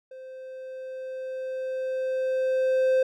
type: tone with level ramp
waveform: triangle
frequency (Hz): 520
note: C5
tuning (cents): -11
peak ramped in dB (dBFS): -38 to -16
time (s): 0.11-3.03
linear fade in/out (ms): 5
effects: none